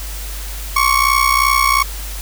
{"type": "ring-modulated tone", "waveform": "30% pulse", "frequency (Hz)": 1108.7, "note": "C#6", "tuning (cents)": 0, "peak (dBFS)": -6, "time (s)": [0.76, 1.83], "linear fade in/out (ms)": 5, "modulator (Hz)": 31.4, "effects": ["added 50 Hz sine -25 dBFS peak until 2.21 s", "white hiss -31 dBFS RMS until 2.21 s"]}